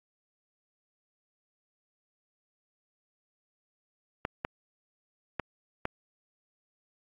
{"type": "clicks", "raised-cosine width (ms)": 0.5, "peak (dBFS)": -15, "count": 4, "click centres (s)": [4.251, 4.449, 5.397, 5.854], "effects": ["AAC 32 kbps"]}